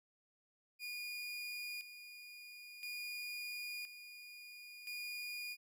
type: tone with tremolo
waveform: 30% pulse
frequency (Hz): 2439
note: D#7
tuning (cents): -35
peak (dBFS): -40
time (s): 0.79-5.57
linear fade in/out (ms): 50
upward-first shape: square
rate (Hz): 0.49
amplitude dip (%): 65
effects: none